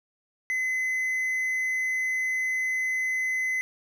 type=tone; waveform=triangle; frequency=2035 Hz; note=C7; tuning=49 cents flat; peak=-23 dBFS; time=0.5-3.61 s; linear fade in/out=0 ms; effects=none